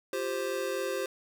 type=chord; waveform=square; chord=F suspended second; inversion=none; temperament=just; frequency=349.2 / 392.9 / 523.8 Hz; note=F4 / G4 / C5; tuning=0 / +4 / +2 cents; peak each=-39 / -35 / -34 dBFS; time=0.13-1.06 s; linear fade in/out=2 ms; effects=none